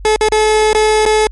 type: tone with dropouts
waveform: 30% pulse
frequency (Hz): 430.5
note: A4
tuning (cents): -38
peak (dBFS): -6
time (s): 0.05-1.27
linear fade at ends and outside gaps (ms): 1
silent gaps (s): 0.161-0.21 / 0.286-0.321 / 0.731-0.748 / 1.054-1.061
effects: added 47 Hz sine -27 dBFS peak until 1.31 s + MP3 48 kbps